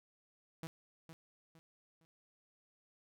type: tone with echo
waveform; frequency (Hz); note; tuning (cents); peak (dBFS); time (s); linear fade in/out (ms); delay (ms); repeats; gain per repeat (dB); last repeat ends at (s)
sawtooth; 163; E3; -19; -38; 0.63-0.67; 0; 460; 3; -9; 2.05
effects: none

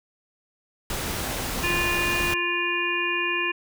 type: noise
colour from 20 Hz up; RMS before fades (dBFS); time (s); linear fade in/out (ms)
pink; -29; 0.9-2.34; 2
type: harmonic tone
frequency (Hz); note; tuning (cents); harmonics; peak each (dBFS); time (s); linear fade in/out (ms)
349.2; F4; 0; 1 / 3 / 5 / 7 / 8; -31 / -31 / -29 / -26 / -31; 1.63-3.52; 10
effects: none

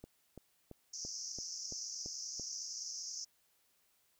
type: click train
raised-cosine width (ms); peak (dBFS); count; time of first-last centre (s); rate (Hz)
2; -35; 8; 0.04-2.397; 2.97
type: band-pass noise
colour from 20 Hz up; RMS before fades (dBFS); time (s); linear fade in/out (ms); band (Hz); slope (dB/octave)
pink; -44; 0.93-3.25; 10; 5100 to 6500; 96
effects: white hiss -74 dBFS RMS until 4.19 s

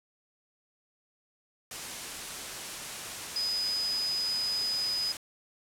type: tone in noise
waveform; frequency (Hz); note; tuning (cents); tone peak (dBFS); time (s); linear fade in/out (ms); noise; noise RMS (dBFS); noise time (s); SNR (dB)
sine; 5000; D#8; +8; -28; 3.36-5.12; 2; white; -38; 1.71-5.17; +7
effects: low-pass 10000 Hz 12 dB/octave

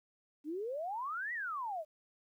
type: exponential two-way sweep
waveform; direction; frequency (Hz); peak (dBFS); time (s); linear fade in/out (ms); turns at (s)
sine; up then down; 284.8 to 1985 to 593; -36; 0.44-1.85; 50; 1.33
effects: 12-bit

